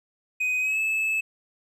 triangle tone with pitch glide, 2504 to 2607 Hz, D#7 to E7, +10 to -20 cents, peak -21 dBFS, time 0.4-1.21 s, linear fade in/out 10 ms, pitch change +70 cents, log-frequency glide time 0.6-0.79 s, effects none

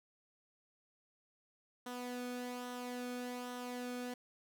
sawtooth tone with flanger, 246.9 Hz, B3, in tune, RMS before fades -43 dBFS, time 1.86-4.14 s, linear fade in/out 5 ms, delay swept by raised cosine 0.42 to 1.05 ms, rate 1.2 Hz, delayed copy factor -0.5, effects none

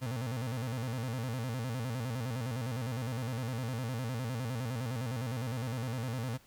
35% pulse tone with vibrato, 121.5 Hz, B2, 28 cents flat, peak -32 dBFS, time 0.01-6.38 s, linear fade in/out 20 ms, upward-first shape square, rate 9.8 Hz, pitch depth 120 cents each way, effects pink hiss -62 dBFS RMS until 6.46 s

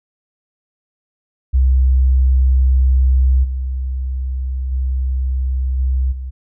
sine tone with level steps, 64.8 Hz, C2, 16 cents flat, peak -9 / -18 / -15 / -13 / -23 dBFS, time 1.53-6.31 s, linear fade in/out 20 ms, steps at 3.43 / 4.71 / 5.78 / 6.11 s, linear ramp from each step 20 ms, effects none

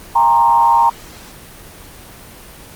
sine tone with frequency modulation, 932.3 Hz, A#5, in tune, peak -8 dBFS, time 0.15-0.9 s, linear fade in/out 10 ms, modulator 129 Hz, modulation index 0.73, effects pink hiss -37 dBFS RMS until 2.75 s + Opus 24 kbps

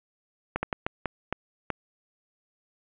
slowing click train, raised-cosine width 0.5 ms, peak -12 dBFS, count 7, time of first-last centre 0.56-1.703 s, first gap 70 ms, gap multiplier 1.4, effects resampled to 8000 Hz + 7-bit

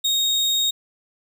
35% pulse tone, 3729 Hz, A#7, in tune, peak -16 dBFS, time 0.04-0.71 s, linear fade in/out 10 ms, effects none

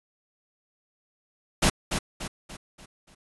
pink noise with echo, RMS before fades -20 dBFS, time 1.62-1.7 s, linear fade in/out 10 ms, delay 290 ms, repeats 5, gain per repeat -7 dB, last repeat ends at 3.15 s, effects resampled to 24000 Hz

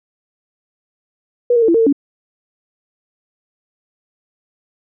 sine tone with pitch steps, 484.8 / 468.3 / 447.9 / 336.2 / 456.1 / 450.7 / 281.7 Hz, B4 / A#4 / A4 / E4 / A#4 / A4 / C#4, -32 / +8 / +31 / +34 / -38 / +42 / +28 cents, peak -9 dBFS, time 1.5-1.927 s, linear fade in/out 5 ms, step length 61 ms, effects none

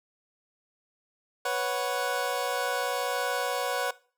25% pulse chord, B suspended second, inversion none, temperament equal, 493.9 / 554.4 / 740 Hz, B4 / C#5 / F#5, 0 / 0 / 0 cents, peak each -28 dBFS, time 1.45-3.91 s, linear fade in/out 5 ms, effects noise-tail reverb RT60 0.4 s tail -20 dB re dry

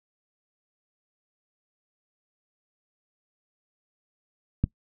click, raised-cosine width 5 ms, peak -9 dBFS, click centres 4.64 s, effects noise-tail reverb RT60 0.1 s tail -21 dB re dry

